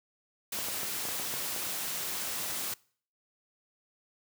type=noise; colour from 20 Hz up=white; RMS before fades=-35 dBFS; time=0.52-2.74 s; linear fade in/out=5 ms
type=clicks; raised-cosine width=1 ms; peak=-26 dBFS; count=8; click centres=0.588 / 0.685 / 0.832 / 1.053 / 1.087 / 1.198 / 1.339 / 1.563 s
effects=noise-tail reverb RT60 0.5 s tail -24 dB re dry + high-pass 100 Hz 12 dB/octave